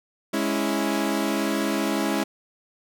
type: chord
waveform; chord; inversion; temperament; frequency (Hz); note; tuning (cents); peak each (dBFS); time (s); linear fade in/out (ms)
sawtooth; C# minor; second; equal; 207.7 / 277.2 / 329.6; G#3 / C#4 / E4; 0 / 0 / 0; -23; 0.33-2.24; 10
effects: none